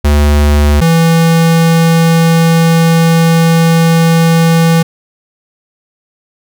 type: tone pair in turn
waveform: square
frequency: 73.42 / 165.11 Hz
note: D2 / E3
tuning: 0 / +3 cents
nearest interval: octave + major second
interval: 1403 cents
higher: second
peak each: -6 dBFS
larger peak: neither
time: 0.04-0.81 / 0.81-4.83 s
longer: second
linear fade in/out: 10 ms
effects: none